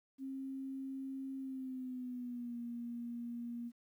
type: tone with pitch glide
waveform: sine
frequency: 267.9 to 237.3 Hz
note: C4 to A#3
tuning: +41 to +31 cents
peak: -40 dBFS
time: 0.18-3.72 s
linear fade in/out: 50 ms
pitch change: -210 cents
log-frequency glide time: 1.38-2.58 s
effects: 12-bit